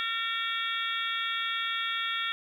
harmonic tone with a mistuned harmonic, 456.1 Hz, A#4, 38 cents flat, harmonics 3 / 4 / 5 / 6 / 7 / 8, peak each -34 / -35 / -37 / -40 / -34 / -38 dBFS, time 0-2.32 s, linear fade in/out 0 ms, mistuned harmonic 7, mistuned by +72 cents, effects 10-bit

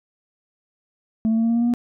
sine tone with pitch steps, 221.2 / 223.9 / 226.6 / 229.4 / 232.2 / 235 / 237.9 / 240.8 Hz, A3 / A3 / A#3 / A#3 / A#3 / A#3 / A#3 / B3, +9 / +30 / -49 / -28 / -7 / +14 / +35 / -44 cents, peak -14 dBFS, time 1.25-1.738 s, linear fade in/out 0 ms, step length 61 ms, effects tanh soft clip ceiling -15 dBFS

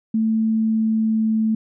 sine tone with pitch glide, 221.4 to 220 Hz, A3 to A3, +11 to 0 cents, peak -16 dBFS, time 0.14-1.55 s, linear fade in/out 5 ms, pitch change -11 cents, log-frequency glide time 0.48-1.34 s, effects none

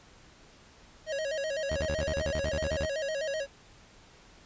square tone with vibrato, 590 Hz, D5, 8 cents sharp, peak -31 dBFS, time 1.06-3.47 s, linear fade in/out 50 ms, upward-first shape square, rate 7.9 Hz, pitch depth 110 cents each way
sawtooth tone bursts, 75.8 Hz, D#2, 45 cents flat, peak -27 dBFS, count 13, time 1.71-2.858 s, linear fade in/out 0 ms, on 56 ms, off 35 ms
effects pink hiss -56 dBFS RMS until 4.45 s + resampled to 16000 Hz

